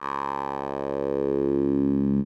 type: tone with band-pass filter sweep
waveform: 10% pulse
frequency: 69.3 Hz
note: C#2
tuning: in tune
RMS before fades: -25 dBFS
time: 0-2.25 s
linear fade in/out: 50 ms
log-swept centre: 1200 to 200 Hz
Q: 3.6
effects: none